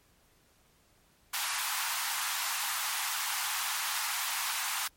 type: high-pass noise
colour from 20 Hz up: pink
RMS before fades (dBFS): -33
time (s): 1.33-4.88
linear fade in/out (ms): 10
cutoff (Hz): 830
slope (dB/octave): 48
effects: pink hiss -66 dBFS RMS until 4.96 s + MP3 64 kbps